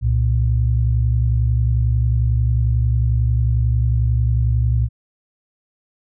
sine tone pair together, 65.41 / 116.54 Hz, C2 / A#2, 0 / 0 cents, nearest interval minor seventh, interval 1000 cents, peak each -16 dBFS, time 0.01-4.89 s, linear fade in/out 50 ms, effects tanh soft clip ceiling -6 dBFS

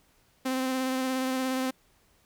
sawtooth tone with vibrato, 260 Hz, C4, 11 cents flat, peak -23 dBFS, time 0.45-1.71 s, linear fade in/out 10 ms, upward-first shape sine, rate 17 Hz, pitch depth 18 cents each way, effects pink hiss -65 dBFS RMS until 2.25 s

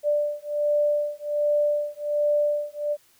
sine beating tone pair, 589 / 590.3 Hz, D5 / D5, +5 / +9 cents, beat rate 1.3 Hz, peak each -24 dBFS, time 0.03-2.97 s, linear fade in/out 50 ms, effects white hiss -60 dBFS RMS until 3.19 s

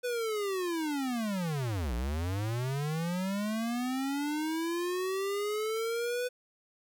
square linear two-way sweep, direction down then up, 499.4 to 56 to 499.4 Hz, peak -31 dBFS, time 0.03-6.29 s, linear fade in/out 20 ms, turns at 1.94 s, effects 11-bit

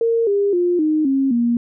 sine tone with pitch steps, 460.1 / 402.9 / 352.7 / 308.9 / 270.4 / 236.8 Hz, A#4 / G4 / F4 / D#4 / C#4 / A#3, -23 / +48 / +17 / -12 / -43 / +27 cents, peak -14 dBFS, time 0.01-1.57 s, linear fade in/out 2 ms, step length 260 ms, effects none

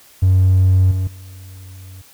triangle tone with level steps, 93.4 Hz, F#2, 17 cents sharp, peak -6 / -14 / -32 dBFS, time 0.22-2.02 s, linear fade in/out 10 ms, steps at 0.91 / 1.07 s, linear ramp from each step 5 ms, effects tanh soft clip ceiling -5 dBFS + white hiss -47 dBFS RMS until 2.13 s

